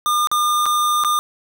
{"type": "tone with dropouts", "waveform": "square", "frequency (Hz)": 1208, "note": "D6", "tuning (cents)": 48, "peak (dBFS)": -16, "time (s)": [0.06, 1.19], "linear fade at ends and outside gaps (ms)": 0, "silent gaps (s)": [[0.272, 0.315], [0.657, 0.663], [1.038, 1.047]], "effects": []}